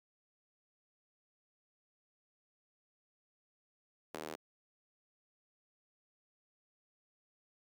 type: tone with high-pass filter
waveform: sawtooth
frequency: 78.4 Hz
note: D#2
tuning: 14 cents sharp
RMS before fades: -45 dBFS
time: 4.14-4.36 s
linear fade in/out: 5 ms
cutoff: 400 Hz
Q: 1.1
effects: none